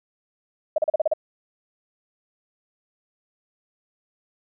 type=tone bursts; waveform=sine; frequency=622.3 Hz; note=D#5; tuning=in tune; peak=-16 dBFS; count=7; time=0.76-1.136 s; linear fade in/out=5 ms; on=22 ms; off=37 ms; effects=none